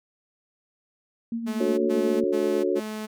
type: tone with tremolo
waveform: sine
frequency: 230.7 Hz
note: A#3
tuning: 18 cents flat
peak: -25 dBFS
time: 1.32-2.24 s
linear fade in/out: 2 ms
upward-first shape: sine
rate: 8.1 Hz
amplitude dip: 50%
type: tone bursts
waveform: sawtooth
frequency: 215.5 Hz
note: A3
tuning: 36 cents flat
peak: -27 dBFS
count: 4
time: 1.46-3.07 s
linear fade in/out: 20 ms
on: 320 ms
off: 110 ms
type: chord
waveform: sine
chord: D major seventh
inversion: none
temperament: just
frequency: 293.7 / 367.1 / 440.5 / 550.6 Hz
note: D4 / F#4 / A4 / C#5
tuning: 0 / -14 / +2 / -12 cents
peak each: -29 / -24 / -28 / -29 dBFS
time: 1.6-2.8 s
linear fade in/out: 5 ms
effects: none